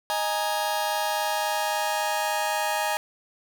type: chord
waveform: sawtooth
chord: D# suspended fourth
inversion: none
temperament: just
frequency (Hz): 622.3 / 829.7 / 933.4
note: D#5 / G#5 / A#5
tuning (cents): 0 / -2 / +2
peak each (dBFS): -26 / -23 / -26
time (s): 0.1-2.97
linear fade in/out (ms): 0
effects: none